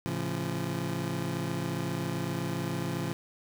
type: chord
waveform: 25% pulse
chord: A augmented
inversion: none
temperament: just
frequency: 110 / 137.5 / 171.88 Hz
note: A2 / C#3 / E#3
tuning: 0 / -14 / -27 cents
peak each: -34 / -31 / -30 dBFS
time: 0.06-3.13 s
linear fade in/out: 0 ms
effects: 9-bit